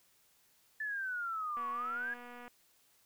sine exponential two-way sweep, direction down then up, 1759 to 1098 to 1683 Hz, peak -35 dBFS, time 0.8-2.14 s, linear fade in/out 5 ms, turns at 1.7 s
click train, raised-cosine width 0.5 ms, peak -36 dBFS, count 222, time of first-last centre 1.57-2.479 s, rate 243 Hz
effects white hiss -69 dBFS RMS until 3.05 s

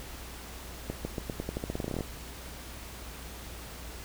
accelerating click train, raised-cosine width 2 ms, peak -19 dBFS, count 18, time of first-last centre 0.9-2.008 s, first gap 150 ms, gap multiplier 0.88, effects added 60 Hz sine -45 dBFS peak until 4.04 s + pink hiss -45 dBFS RMS until 4.04 s

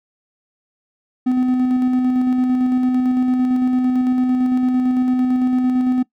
triangle tone with tremolo, 253.2 Hz, B3, 43 cents sharp, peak -11 dBFS, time 1.26-6.03 s, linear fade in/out 10 ms, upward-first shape square, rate 8.9 Hz, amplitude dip 25%, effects noise-tail reverb RT60 0.1 s tail -20 dB re dry

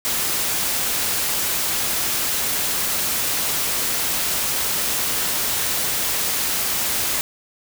white noise, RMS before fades -22 dBFS, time 0.05-7.21 s, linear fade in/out 0 ms, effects none

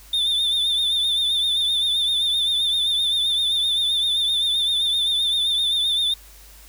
triangle tone with vibrato, 3580 Hz, A7, 29 cents sharp, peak -17 dBFS, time 0.13-6.14 s, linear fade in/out 5 ms, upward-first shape triangle, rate 7.7 Hz, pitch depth 66 cents each way, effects added 50 Hz sine -46 dBFS peak until 6.68 s + white hiss -48 dBFS RMS until 6.68 s

